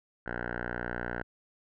5% pulse tone with low-pass filter, 59.8 Hz, A#1, 45 cents sharp, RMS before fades -36 dBFS, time 0.26-1.23 s, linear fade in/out 5 ms, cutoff 1500 Hz, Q 6.2, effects none

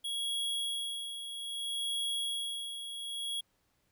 square tone with tremolo, 3322 Hz, G#7, in tune, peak -32 dBFS, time 0.04-3.41 s, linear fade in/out 10 ms, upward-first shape sine, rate 0.62 Hz, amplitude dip 60%, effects pink hiss -75 dBFS RMS until 3.91 s

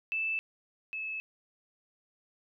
sine tone pair in turn, 2637 / 2601 Hz, E7 / E7, 0 / -24 cents, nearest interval unison, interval 24 cents, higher first, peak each -29 / -34 dBFS, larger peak first, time 0.12-0.39 / 0.93-1.2 s, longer neither, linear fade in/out 0 ms, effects none

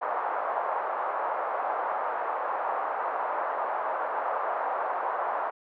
pink band-pass noise, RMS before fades -30 dBFS, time 0.01-5.51 s, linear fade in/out 20 ms, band 640 to 1200 Hz, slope 24 dB/octave, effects none

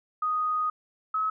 sine tone pair in turn, 1244.5 / 1283.9 Hz, D#6 / E6, 0 / -46 cents, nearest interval minor second, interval 54 cents, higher second, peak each -24 dBFS, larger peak neither, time 0.22-0.7 / 1.14-1.3 s, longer first, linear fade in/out 5 ms, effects none

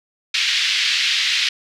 white band-pass noise, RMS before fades -19 dBFS, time 0.34-1.49 s, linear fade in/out 5 ms, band 2000 to 4300 Hz, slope 24 dB/octave, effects none

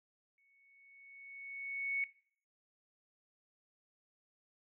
sine tone with exponential growth, 2217 Hz, C#7, in tune, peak -31 dBFS, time 0.38-2.04 s, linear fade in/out 1 ms, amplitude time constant 360 ms, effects noise-tail reverb RT60 0.5 s tail -19 dB re dry

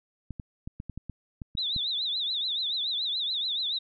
clicks, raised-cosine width 5 ms, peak -24 dBFS, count 10, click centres 0.307 / 0.398 / 0.675 / 0.801 / 0.897 / 0.976 / 1.097 / 1.418 / 1.552 / 1.763 s
sine tone with vibrato, 3729 Hz, A#7, in tune, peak -27 dBFS, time 1.57-3.79 s, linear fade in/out 10 ms, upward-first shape triangle, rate 7 Hz, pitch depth 180 cents each way
effects none

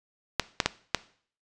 clicks, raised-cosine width 0.2 ms, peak -4 dBFS, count 4, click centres 0.397 / 0.602 / 0.66 / 0.947 s, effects noise-tail reverb RT60 0.5 s tail -18 dB re dry + resampled to 22050 Hz

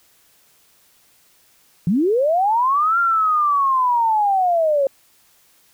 sine linear two-way sweep, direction up then down, 155.3 to 1396.9 to 535 Hz, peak -14 dBFS, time 1.87-4.87 s, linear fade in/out 2 ms, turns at 2.99 s, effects white hiss -56 dBFS RMS until 5.73 s

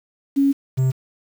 sine / triangle tone pair in turn, 277.2 / 130.82 Hz, C#4 / C3, 0 / 0 cents, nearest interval octave + minor second, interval 1300 cents, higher first, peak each -13 dBFS, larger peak neither, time 0.36-0.53 / 0.77-0.92 s, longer first, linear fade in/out 20 ms, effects 7-bit

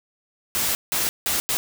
white noise bursts at uneven times, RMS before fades -23 dBFS, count 4, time 0.55-0.75 / 0.92-1.09 / 1.26-1.4 / 1.49-1.57 s, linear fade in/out 0 ms, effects none

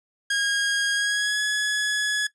sawtooth tone with pitch glide, 1632 to 1691.5 Hz, G#6 to G#6, -31 to +31 cents, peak -18 dBFS, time 0.3-2.27 s, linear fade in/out 5 ms, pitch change +62 cents, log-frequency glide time 0.93-1.4 s, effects noise-tail reverb RT60 0.1 s tail -18 dB re dry + resampled to 22050 Hz

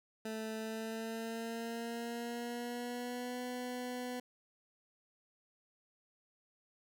20% pulse tone with pitch glide, 220 to 248.4 Hz, A3 to B3, 0 to +10 cents, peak -34 dBFS, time 0.25-4.2 s, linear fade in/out 5 ms, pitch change +210 cents, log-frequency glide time 0.57-3.41 s, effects none

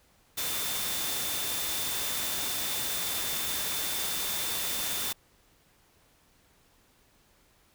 sine tone in noise, 3558 Hz, A7, 19 cents sharp, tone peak -38 dBFS, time 0.37-5.13 s, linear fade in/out 10 ms, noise white, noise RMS -32 dBFS, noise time 0.37-5.13 s, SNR -9 dB, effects pink hiss -64 dBFS RMS until 7.74 s

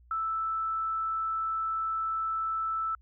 sine tone, 1318.5 Hz, E6, in tune, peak -28 dBFS, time 0.11-2.95 s, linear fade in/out 2 ms, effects added 60 Hz sine -55 dBFS peak until 3.01 s

